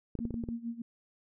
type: clicks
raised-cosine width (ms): 3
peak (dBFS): -24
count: 7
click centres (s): 0.153 / 0.19 / 0.253 / 0.307 / 0.342 / 0.438 / 0.488
type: tone with tremolo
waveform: sine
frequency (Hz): 233.1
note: A#3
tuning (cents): 0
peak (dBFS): -32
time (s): 0.2-0.82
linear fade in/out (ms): 5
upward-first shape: sine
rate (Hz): 6.7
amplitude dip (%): 85
effects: none